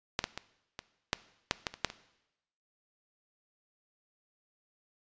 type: clicks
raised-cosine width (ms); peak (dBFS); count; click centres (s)
0.2; -10 / -13 / -19 / -21 / -9 / -8 / -13 / -25 / -8 / -24; 10; 0.191 / 0.241 / 0.376 / 0.791 / 1.131 / 1.511 / 1.668 / 1.74 / 1.847 / 1.901
effects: noise-tail reverb RT60 0.9 s tail -18 dB re dry + resampled to 16000 Hz